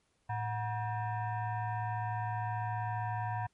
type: tone with frequency modulation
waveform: sine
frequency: 110.1 Hz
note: A2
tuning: 2 cents sharp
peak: -32 dBFS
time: 0.29-3.47 s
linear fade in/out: 10 ms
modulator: 845 Hz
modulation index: 1.2
effects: pink hiss -75 dBFS RMS until 3.53 s + MP3 48 kbps